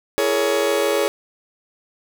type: chord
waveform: 40% pulse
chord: A# half-diminished seventh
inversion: second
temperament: just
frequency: 335.6 / 419.5 / 466.2 / 559.4 Hz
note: E4 / G#4 / A#4 / C#5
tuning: +31 / +17 / 0 / +16 cents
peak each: -26 / -20 / -25 / -20 dBFS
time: 0.18-1.08 s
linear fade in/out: 0 ms
effects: none